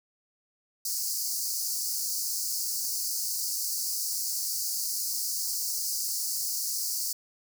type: high-pass noise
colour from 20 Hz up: pink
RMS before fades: -31 dBFS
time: 0.85-7.13 s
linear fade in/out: 5 ms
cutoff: 4500 Hz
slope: 96 dB/octave
effects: none